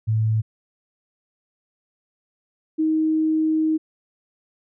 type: tone pair in turn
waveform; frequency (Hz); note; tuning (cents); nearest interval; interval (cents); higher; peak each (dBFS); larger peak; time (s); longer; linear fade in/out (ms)
sine; 110 / 314.7; A2 / D#4; 0 / +20; octave + tritone; 1820; second; -17; neither; 0.07-0.42 / 2.78-3.78; second; 20
effects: none